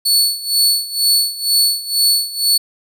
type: tone with tremolo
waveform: sawtooth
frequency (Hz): 4435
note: C#8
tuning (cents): 0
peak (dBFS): -7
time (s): 0.05-2.58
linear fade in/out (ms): 10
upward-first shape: sine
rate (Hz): 2.1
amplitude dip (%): 85
effects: none